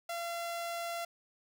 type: tone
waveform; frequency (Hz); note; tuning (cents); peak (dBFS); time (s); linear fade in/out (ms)
sawtooth; 683; F5; -39; -32; 0.09-1.05; 5
effects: none